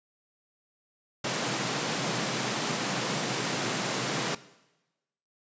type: high-pass noise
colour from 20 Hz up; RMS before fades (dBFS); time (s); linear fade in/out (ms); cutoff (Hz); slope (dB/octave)
pink; -30; 1.24-4.35; 5; 120; 96
effects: noise-tail reverb RT60 1.0 s tail -18 dB re dry + resampled to 16000 Hz